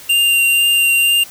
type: tone with vibrato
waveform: square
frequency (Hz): 2783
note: F7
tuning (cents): -7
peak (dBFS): -11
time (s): 0.09-1.24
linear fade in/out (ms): 10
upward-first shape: triangle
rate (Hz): 2.1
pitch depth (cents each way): 13
effects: white hiss -37 dBFS RMS until 1.3 s